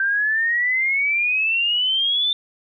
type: exponential sweep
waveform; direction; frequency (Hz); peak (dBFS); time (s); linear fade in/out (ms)
sine; up; 1562 to 3576; -17; 0-2.33; 2
effects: none